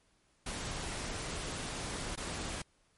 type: noise with dropouts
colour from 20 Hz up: pink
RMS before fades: -39 dBFS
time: 0.46-2.62 s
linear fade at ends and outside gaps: 5 ms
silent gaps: 2.156-2.174 s
effects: pink hiss -71 dBFS RMS until 2.97 s + MP3 48 kbps